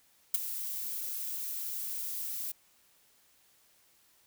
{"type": "noise with ADSR envelope", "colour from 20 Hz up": "violet", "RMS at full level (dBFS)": -23, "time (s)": [0.34, 2.52], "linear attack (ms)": 6, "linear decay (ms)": 16, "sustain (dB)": -14, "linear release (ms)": 8, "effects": ["white hiss -66 dBFS RMS until 4.26 s"]}